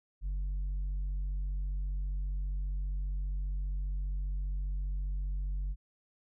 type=tone with tanh clipping; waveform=sine; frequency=47.47 Hz; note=F#1; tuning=45 cents sharp; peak=-32 dBFS; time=0.21-5.76 s; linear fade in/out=50 ms; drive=3 dB; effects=none